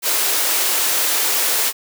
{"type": "high-pass noise", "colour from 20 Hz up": "white", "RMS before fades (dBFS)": -18, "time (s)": [0.02, 1.73], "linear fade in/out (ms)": 50, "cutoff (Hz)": 320, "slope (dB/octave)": 24, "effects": []}